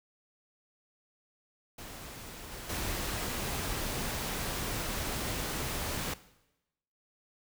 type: noise with level steps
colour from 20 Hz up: pink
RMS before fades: -45 / -43 / -35 dBFS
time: 1.78-6.14 s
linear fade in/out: 5 ms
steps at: 2.51 / 2.69 s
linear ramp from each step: 10 ms
effects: noise-tail reverb RT60 0.9 s tail -17 dB re dry